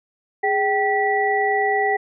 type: tone cluster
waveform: sine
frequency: 414.9 / 775 / 1954 Hz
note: G#4 / G5 / B6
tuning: -2 / -20 / -19 cents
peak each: -22 / -20 / -22 dBFS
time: 0.43-1.97 s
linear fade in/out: 10 ms
effects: none